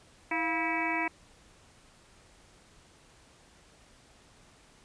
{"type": "harmonic tone with a mistuned harmonic", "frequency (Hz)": 325.1, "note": "E4", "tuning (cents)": -24, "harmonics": [1, 2, 3, 4, 5, 6, 7, 8], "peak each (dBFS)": [-35, -37, -34, -44, -41, -36, -33, -40], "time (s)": [0.31, 1.08], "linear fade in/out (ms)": 5, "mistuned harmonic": 2, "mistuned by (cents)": 120, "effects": ["pink hiss -59 dBFS RMS until 4.84 s", "resampled to 22050 Hz"]}